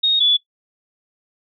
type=tone pair in turn; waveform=sine; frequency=3728 / 3437 Hz; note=A#7 / A7; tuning=-1 / -41 cents; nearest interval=minor second; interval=140 cents; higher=first; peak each=-12 dBFS; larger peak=neither; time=0.03-0.2 / 0.2-0.37 s; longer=neither; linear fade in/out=10 ms; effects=noise-tail reverb RT60 0.1 s tail -17 dB re dry